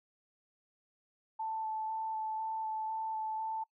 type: tone with vibrato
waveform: sine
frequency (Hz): 879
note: A5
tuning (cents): -2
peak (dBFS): -34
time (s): 1.39-3.64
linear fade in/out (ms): 10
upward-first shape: square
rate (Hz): 2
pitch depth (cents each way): 10
effects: noise-tail reverb RT60 0.1 s tail -22 dB re dry